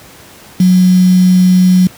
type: tone with quantisation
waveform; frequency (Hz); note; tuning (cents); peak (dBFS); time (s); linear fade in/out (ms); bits
sine; 183.1; F#3; -18; -4; 0.6-1.87; 2; 4
effects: pink hiss -37 dBFS RMS until 1.97 s + high-pass 80 Hz 12 dB/octave